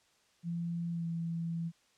sine tone with pitch glide, 170 to 166.89 Hz, F3 to E3, -46 to +22 cents, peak -33 dBFS, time 0.43-1.72 s, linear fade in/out 50 ms, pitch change -32 cents, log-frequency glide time 0.91-1.06 s, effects white hiss -69 dBFS RMS until 1.97 s + low-pass 7000 Hz 12 dB/octave

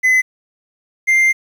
triangle tone pair in turn, 2026 / 2097 Hz, B6 / C7, +44 / +3 cents, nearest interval minor second, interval 59 cents, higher second, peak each -8 dBFS, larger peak neither, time 0.03-0.22 / 1.07-1.33 s, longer second, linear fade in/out 20 ms, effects 8-bit

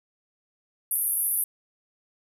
white band-pass noise, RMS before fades -26 dBFS, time 0.91-1.44 s, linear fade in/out 2 ms, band 9800 to 13000 Hz, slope 96 dB/octave, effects none

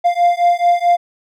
triangle beating tone pair, 696 / 700.6 Hz, F5 / F5, -6 / +5 cents, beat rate 4.6 Hz, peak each -12 dBFS, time 0.04-0.97 s, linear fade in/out 20 ms, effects none

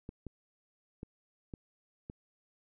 clicks, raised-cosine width 3 ms, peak -29 dBFS, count 5, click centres 0.091 / 0.267 / 1.031 / 1.538 / 2.099 s, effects none

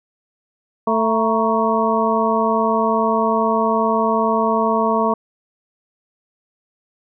harmonic tone with a mistuned harmonic, 222.4 Hz, A3, 19 cents sharp, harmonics 1 / 2 / 3 / 4 / 5, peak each -21 / -21 / -21 / -21 / -21 dBFS, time 0.87-5.14 s, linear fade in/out 5 ms, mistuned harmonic 4, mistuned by +91 cents, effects none

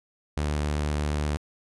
sawtooth tone, 74.3 Hz, D2, 21 cents sharp, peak -21 dBFS, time 0.37-1.37 s, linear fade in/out 0 ms, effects resampled to 24000 Hz

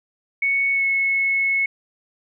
sine tone with pitch glide, 2217 to 2192 Hz, C#7 to C#7, 0 to -20 cents, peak -17 dBFS, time 0.42-1.66 s, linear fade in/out 5 ms, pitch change -20 cents, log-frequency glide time 0.72-0.84 s, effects none

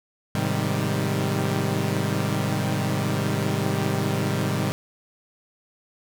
sawtooth chord, Ab major seventh, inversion none, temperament equal with one note detuned, 105.46 / 130.81 / 155.56 / 196 Hz, Ab2 / C3 / Eb3 / G3, +27 / 0 / 0 / 0 cents, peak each -24 dBFS, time 0.35-4.72 s, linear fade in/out 0 ms, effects none

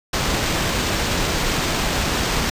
pink noise with sample-and-hold, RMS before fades -21 dBFS, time 0.13-2.5 s, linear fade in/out 5 ms, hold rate 11025 Hz, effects resampled to 32000 Hz

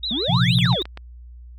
sine tone with vibrato, 3670 Hz, A#7, 28 cents flat, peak -23 dBFS, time 0.03-0.83 s, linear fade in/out 5 ms, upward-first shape triangle, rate 6.4 Hz, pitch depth 200 cents each way
triangle exponential two-way sweep, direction up then down, 206.6 to 3951 to 325.5 Hz, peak -22 dBFS, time 0.11-0.82 s, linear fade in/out 0 ms, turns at 0.57 s
sine chord, Bb suspended second, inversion none, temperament equal with one note detuned, 117.01 / 130.81 / 174.61 Hz, Bb2 / C3 / F3, +7 / 0 / 0 cents, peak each -20 dBFS, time 0.28-0.76 s, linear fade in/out 20 ms
clicks, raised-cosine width 0.3 ms, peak -19 dBFS, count 5, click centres 0.587 / 0.657 / 0.728 / 0.855 / 0.974 s
effects added 60 Hz sine -38 dBFS peak until 1.58 s

